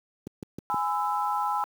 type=click train; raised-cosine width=3 ms; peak=-21 dBFS; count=4; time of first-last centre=0.27-0.743 s; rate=6.34 Hz
type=chord; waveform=sine; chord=E major; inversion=first; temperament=equal with one note detuned; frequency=830.6 / 1009.1 / 1318.5 Hz; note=G#5 / B5 / E6; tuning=0 / +37 / 0 cents; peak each=-28 / -29 / -31 dBFS; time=0.7-1.64 s; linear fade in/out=0 ms
effects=high-pass 150 Hz 12 dB/octave + 8-bit